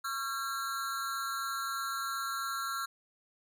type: tone with amplitude modulation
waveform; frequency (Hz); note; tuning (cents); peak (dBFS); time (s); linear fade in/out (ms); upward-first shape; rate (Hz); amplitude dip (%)
square; 1362; F6; -44; -30; 0.04-2.86; 10; sine; 257; 95
effects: none